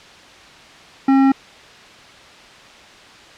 sine tone with hard clipping, 270 Hz, C#4, 45 cents flat, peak -12 dBFS, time 1.08-1.32 s, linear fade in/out 5 ms, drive 12 dB, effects white hiss -42 dBFS RMS until 3.37 s + low-pass 4000 Hz 12 dB/octave

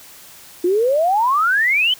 sine exponential sweep, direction up, 340.7 to 3127 Hz, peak -13 dBFS, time 0.64-1.94 s, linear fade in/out 5 ms, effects white hiss -42 dBFS RMS until 1.99 s

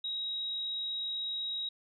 sine tone, 3814 Hz, A#7, 39 cents sharp, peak -33 dBFS, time 0.04-1.69 s, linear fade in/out 5 ms, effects none

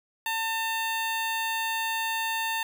10% pulse tone with notch filter, 900 Hz, A5, 39 cents sharp, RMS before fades -29 dBFS, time 0.26-2.63 s, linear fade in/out 2 ms, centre 5300 Hz, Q 1.3, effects 9-bit

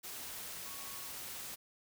sine tone in noise, 1108.7 Hz, C#6, in tune, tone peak -55 dBFS, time 0.64-1.08 s, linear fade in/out 20 ms, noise white, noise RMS -45 dBFS, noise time 0.03-1.56 s, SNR -13 dB, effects none

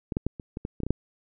clicks, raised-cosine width 3 ms, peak -17 / -13 / -13 / -24 / -20 / -18 / -22 / -16 / -18 / -9 dBFS, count 10, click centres 0.122 / 0.169 / 0.266 / 0.398 / 0.571 / 0.651 / 0.803 / 0.834 / 0.866 / 0.906 s, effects none

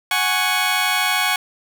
15% pulse chord, F# suspended second, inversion none, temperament just, 740 / 832.5 / 1110 Hz, F#5 / G#5 / C#6, 0 / +4 / +2 cents, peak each -16 dBFS, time 0.11-1.36 s, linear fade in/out 2 ms, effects none

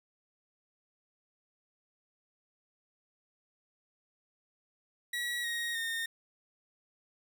30% pulse tone with pitch steps, 1924 / 1877.9 / 1832.9 Hz, B6 / A#6 / A#6, -46 / +12 / -30 cents, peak -30 dBFS, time 5.13-6.06 s, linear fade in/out 5 ms, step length 310 ms, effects none

